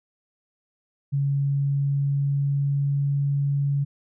sine tone with pitch glide, 140 to 141.06 Hz, C#3 to C#3, +18 to +31 cents, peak -20 dBFS, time 1.12-3.85 s, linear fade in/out 20 ms, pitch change +13 cents, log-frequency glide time 1.43-3.2 s, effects none

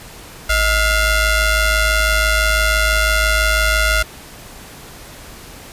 sawtooth ring-modulated tone, 684 Hz, F5, 36 cents flat, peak -6 dBFS, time 0.49-4.03 s, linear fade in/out 10 ms, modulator 737 Hz, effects pink hiss -37 dBFS RMS until 5.72 s + resampled to 32000 Hz

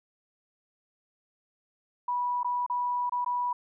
sine tone with dropouts, 979 Hz, B5, 15 cents flat, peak -26 dBFS, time 2.08-3.53 s, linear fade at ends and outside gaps 5 ms, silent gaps 2.432-2.445 / 2.664-2.698 / 3.096-3.121 / 3.247-3.261 s, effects none

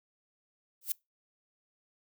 violet noise with exponential growth, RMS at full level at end -26 dBFS, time 0.81-0.92 s, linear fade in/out 5 ms, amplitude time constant 22 ms, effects noise-tail reverb RT60 0.2 s tail -24 dB re dry

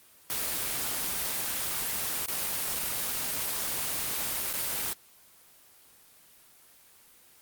white noise with dropouts, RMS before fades -31 dBFS, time 0.3-4.93 s, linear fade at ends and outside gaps 0 ms, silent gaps 2.259-2.283 / 4.529-4.536 s, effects white hiss -57 dBFS RMS until 7.41 s + Opus 24 kbps

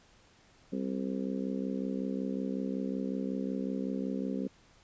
harmonic tone, 65.4 Hz, C2, in tune, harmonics 3 / 4 / 5 / 6 / 7 / 8, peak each -35 / -35 / -47 / -42 / -43 / -44 dBFS, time 0.72-4.48 s, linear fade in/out 10 ms, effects pink hiss -62 dBFS RMS until 4.83 s + resampled to 16000 Hz

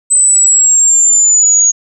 sine linear sweep, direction down, 8120 to 6645 Hz, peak -5 dBFS, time 0.1-1.72 s, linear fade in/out 20 ms, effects none

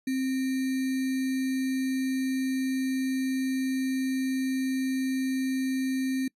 sine tone with sample-and-hold, 262.9 Hz, C4, 8 cents sharp, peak -25 dBFS, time 0.07-6.28 s, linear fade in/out 5 ms, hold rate 2100 Hz, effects noise-tail reverb RT60 0.1 s tail -25 dB re dry + resampled to 32000 Hz

